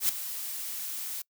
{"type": "noise with ADSR envelope", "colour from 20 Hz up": "blue", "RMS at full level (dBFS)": -23, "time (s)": [0, 1.22], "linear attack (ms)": 91, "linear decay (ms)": 4, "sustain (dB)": -13, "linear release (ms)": 6, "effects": ["noise-tail reverb RT60 0.1 s tail -24 dB re dry"]}